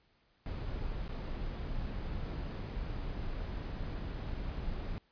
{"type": "noise with dropouts", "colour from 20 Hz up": "brown", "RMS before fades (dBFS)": -38, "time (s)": [0.46, 4.98], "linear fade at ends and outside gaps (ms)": 0, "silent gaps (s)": [1.079, 1.092], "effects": ["pink hiss -71 dBFS RMS until 5.11 s", "resampled to 11025 Hz"]}